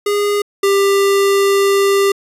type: tone pair in turn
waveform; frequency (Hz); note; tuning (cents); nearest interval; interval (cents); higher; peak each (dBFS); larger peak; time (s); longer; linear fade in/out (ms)
square; 410 / 396.3; G#4 / G4; -22 / +19; minor second; 59; first; -14 / -11; second; 0.06-0.42 / 0.63-2.12; second; 5
effects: resampled to 32000 Hz